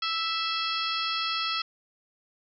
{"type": "harmonic tone with a mistuned harmonic", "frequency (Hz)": 659.3, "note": "E5", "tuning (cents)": 0, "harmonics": [2, 3, 4, 5, 6, 7, 8], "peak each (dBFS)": [-31, -40, -35, -33, -36, -37, -36], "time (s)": [0.02, 1.62], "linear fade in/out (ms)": 5, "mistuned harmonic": 6, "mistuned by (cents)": 87, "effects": []}